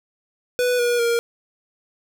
square tone with pitch steps, 493.9 / 481.2 / 468.9 Hz, B4 / B4 / A#4, 0 / -45 / +10 cents, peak -18 dBFS, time 0.59-1.19 s, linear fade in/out 0 ms, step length 200 ms, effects none

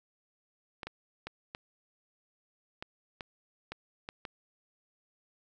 clicks, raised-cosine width 0.3 ms, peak -23 dBFS, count 9, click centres 0.832 / 0.87 / 1.27 / 1.549 / 2.825 / 3.208 / 3.72 / 4.089 / 4.252 s, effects none

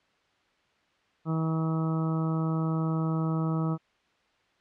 harmonic tone, 160.7 Hz, E3, 44 cents flat, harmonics 1 / 2 / 3 / 4 / 5 / 6 / 7 / 8, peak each -26 / -33 / -40 / -42 / -44 / -45 / -43 / -40 dBFS, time 1.25-3.78 s, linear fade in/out 50 ms, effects white hiss -67 dBFS RMS until 4.6 s + low-pass 3000 Hz 12 dB/octave

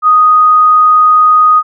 sine tone, 1244.5 Hz, D#6, in tune, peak -3 dBFS, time 0.02-1.63 s, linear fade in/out 50 ms, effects none

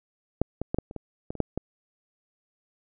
clicks, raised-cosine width 2 ms, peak -8 / -16 / -13 / -12 / -26 / -21 / -19 / -26 / -8 / -15 dBFS, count 10, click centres 0.416 / 0.616 / 0.745 / 0.786 / 0.911 / 0.963 / 1.305 / 1.353 / 1.403 / 1.576 s, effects none

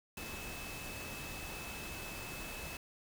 sine tone in noise, 2601 Hz, E7, 24 cents flat, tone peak -48 dBFS, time 0.17-2.77 s, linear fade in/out 2 ms, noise pink, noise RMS -45 dBFS, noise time 0.17-2.77 s, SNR -6 dB, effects none

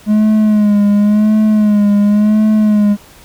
triangle tone with vibrato, 209.9 Hz, G#3, 19 cents sharp, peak -5 dBFS, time 0.06-2.97 s, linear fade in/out 50 ms, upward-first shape sine, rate 0.93 Hz, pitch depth 47 cents each way, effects pink hiss -41 dBFS RMS until 3.24 s

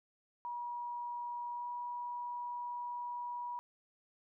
sine tone with pitch glide, 961 to 967.7 Hz, B5 to B5, -48 to -36 cents, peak -38 dBFS, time 0.45-3.59 s, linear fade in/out 0 ms, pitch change +12 cents, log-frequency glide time 1.54-1.66 s, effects none

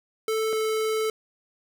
square tone pair in turn, 440 / 437.5 Hz, A4 / A4, 0 / -10 cents, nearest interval unison, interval 10 cents, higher first, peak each -24 dBFS, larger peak neither, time 0.28-0.53 / 0.53-1.1 s, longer second, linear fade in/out 2 ms, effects none

